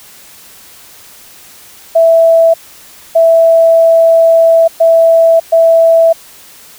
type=tone bursts at uneven times; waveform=sine; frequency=659.3 Hz; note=E5; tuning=in tune; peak=-3 dBFS; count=4; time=1.95-2.54 / 3.15-4.68 / 4.8-5.4 / 5.52-6.13 s; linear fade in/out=10 ms; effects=white hiss -37 dBFS RMS until 6.78 s